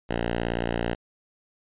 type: tone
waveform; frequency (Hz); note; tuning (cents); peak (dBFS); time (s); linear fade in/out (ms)
5% pulse; 58.27; A#1; 0; -14; 0.09-0.95; 10
effects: resampled to 8000 Hz